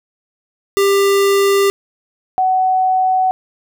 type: tone pair in turn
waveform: square / sine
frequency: 396.7 / 748.9 Hz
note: G4 / F#5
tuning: +21 / +21 cents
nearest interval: major seventh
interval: 1100 cents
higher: second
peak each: -11 dBFS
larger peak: neither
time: 0.77-1.7 / 2.38-3.31 s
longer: neither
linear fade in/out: 0 ms
effects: none